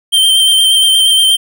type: tone with vibrato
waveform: square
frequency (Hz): 3136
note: G7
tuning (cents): 0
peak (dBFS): -7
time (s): 0.12-1.37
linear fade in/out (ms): 20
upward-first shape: sine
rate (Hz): 8.5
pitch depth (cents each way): 20
effects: none